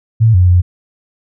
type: tone with pitch steps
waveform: sine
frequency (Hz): 112.6 / 90.5 / 89.1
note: A2 / F#2 / F2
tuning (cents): +40 / -38 / +35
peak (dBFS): -5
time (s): 0.2-0.62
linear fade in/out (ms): 20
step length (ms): 140
effects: none